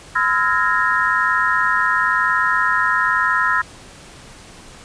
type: tone cluster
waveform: sine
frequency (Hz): 1018 / 1296 / 1397 / 1661 / 1845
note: C6 / E6 / F6 / G#6 / A#6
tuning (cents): -48 / -30 / 0 / 0 / -18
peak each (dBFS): -21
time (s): 0.15-3.62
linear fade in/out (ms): 10
effects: pink hiss -41 dBFS RMS until 4.84 s + resampled to 22050 Hz